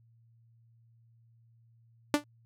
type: tone with exponential decay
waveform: sawtooth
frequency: 293.7 Hz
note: D4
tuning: in tune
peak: -15 dBFS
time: 2.14-2.24 s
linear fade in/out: 0 ms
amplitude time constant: 21 ms
effects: added 115 Hz sine -60 dBFS peak until 2.45 s + low-pass 12000 Hz 12 dB/octave